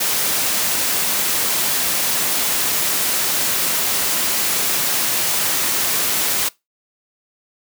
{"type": "high-pass noise", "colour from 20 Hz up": "white", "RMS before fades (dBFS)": -19, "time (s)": [0, 6.49], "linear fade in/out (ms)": 10, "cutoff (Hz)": 120, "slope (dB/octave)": 12, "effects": ["noise-tail reverb RT60 0.2 s tail -22 dB re dry"]}